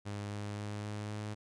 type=tone with pitch steps; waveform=sawtooth; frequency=102.4 / 103.17 / 103.95 / 104.73 / 105.52 Hz; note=G#2 / G#2 / G#2 / G#2 / G#2; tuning=-24 / -11 / +2 / +15 / +28 cents; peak=-34 dBFS; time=0.05-1.35 s; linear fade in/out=20 ms; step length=260 ms; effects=resampled to 22050 Hz